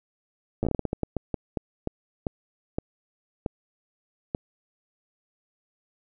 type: slowing click train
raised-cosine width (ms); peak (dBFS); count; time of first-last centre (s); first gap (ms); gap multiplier
2; -13; 19; 0.63-4.349; 9; 1.31
effects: none